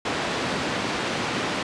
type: band-pass noise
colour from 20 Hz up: pink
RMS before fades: -27 dBFS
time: 0.05-1.63 s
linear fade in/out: 5 ms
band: 180 to 4100 Hz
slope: 12 dB/octave
effects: resampled to 22050 Hz